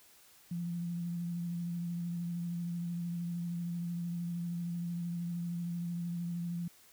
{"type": "tone with vibrato", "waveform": "sine", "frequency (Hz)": 172.2, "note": "F3", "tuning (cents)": -24, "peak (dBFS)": -34, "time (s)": [0.51, 6.68], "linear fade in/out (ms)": 5, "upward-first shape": "sine", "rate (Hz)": 13, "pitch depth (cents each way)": 22, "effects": ["white hiss -61 dBFS RMS until 6.92 s"]}